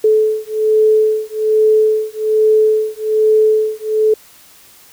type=beating tone pair; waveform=sine; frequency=432.4 / 433.6 Hz; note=A4 / A4; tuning=-30 / -25 cents; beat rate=1.2 Hz; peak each=-13 dBFS; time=0.04-4.14 s; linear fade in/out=5 ms; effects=white hiss -44 dBFS RMS until 4.92 s